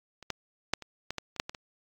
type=clicks; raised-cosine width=0.2 ms; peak=-29 / -14 / -8 / -26 / -16 / -16 / -28 / -9 / -19 / -25 dBFS; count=10; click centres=0.227 / 0.303 / 0.736 / 0.823 / 1.106 / 1.183 / 1.363 / 1.399 / 1.495 / 1.548 s; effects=AAC 48 kbps